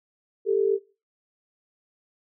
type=tone pair together; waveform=sine; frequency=395.8 / 444.3 Hz; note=G4 / A4; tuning=+17 / +17 cents; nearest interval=major second; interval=200 cents; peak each=-22 dBFS; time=0.45-0.79 s; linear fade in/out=50 ms; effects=noise-tail reverb RT60 0.3 s tail -18 dB re dry